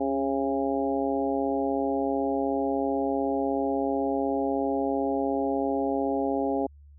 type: harmonic tone with a mistuned harmonic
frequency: 136.1 Hz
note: C#3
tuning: 31 cents flat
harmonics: 2 / 3 / 4 / 5 / 6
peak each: -28 / -30 / -31 / -32 / -33 dBFS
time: 0-6.67 s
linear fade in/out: 10 ms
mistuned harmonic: 2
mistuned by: +18 cents
effects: added 72 Hz sine -48 dBFS peak until 6.98 s